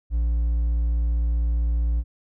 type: tone with hard clipping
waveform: triangle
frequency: 57.7 Hz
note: A#1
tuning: 17 cents flat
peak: -20 dBFS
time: 0.1-2.04 s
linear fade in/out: 50 ms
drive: 5 dB
effects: none